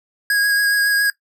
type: tone with vibrato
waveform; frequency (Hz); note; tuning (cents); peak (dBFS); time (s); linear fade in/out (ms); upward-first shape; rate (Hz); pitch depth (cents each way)
square; 1646; G#6; -16; -15; 0.3-1.1; 2; triangle; 7.2; 19
effects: noise-tail reverb RT60 0.1 s tail -17 dB re dry